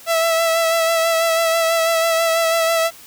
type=tone with vibrato; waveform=sawtooth; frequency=659.3 Hz; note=E5; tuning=in tune; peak=-11 dBFS; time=0.06-2.91 s; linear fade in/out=50 ms; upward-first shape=sine; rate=6.1 Hz; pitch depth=25 cents each way; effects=white hiss -42 dBFS RMS until 3.06 s